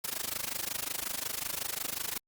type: noise with amplitude modulation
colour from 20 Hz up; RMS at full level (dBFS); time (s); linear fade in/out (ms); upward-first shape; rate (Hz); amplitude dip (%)
white; -32; 0.04-2.18; 5; sine; 25.5; 90
effects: Opus 48 kbps